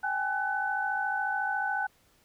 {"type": "tone cluster", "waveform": "sine", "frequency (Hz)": [783, 837, 1500], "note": ["G5", "G#5", "F#6"], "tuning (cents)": [-2, 13, 23], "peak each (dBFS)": [-33, -33, -30], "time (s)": [0.03, 1.87], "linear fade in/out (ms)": 10, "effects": ["pink hiss -65 dBFS RMS until 2.24 s"]}